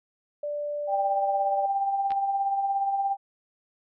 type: tone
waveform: sine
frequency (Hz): 587.3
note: D5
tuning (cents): 0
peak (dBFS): -28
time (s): 0.43-1.66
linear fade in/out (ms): 5
type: tone with tremolo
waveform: sine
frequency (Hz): 790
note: G5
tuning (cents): +13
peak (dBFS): -21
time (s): 0.87-3.17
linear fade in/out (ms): 50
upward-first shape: triangle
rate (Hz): 17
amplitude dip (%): 50
type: clicks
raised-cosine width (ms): 0.3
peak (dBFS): -24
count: 2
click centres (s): 2.106 / 2.119
effects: none